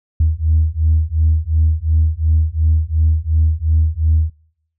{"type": "beating tone pair", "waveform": "sine", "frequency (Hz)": [77.78, 80.58], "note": ["D#2", "E2"], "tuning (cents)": [0, -39], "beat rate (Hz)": 2.8, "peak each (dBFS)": -14, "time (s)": [0.2, 4.3], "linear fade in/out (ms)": 5, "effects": ["noise-tail reverb RT60 0.7 s tail -24 dB re dry", "tanh soft clip ceiling -5 dBFS"]}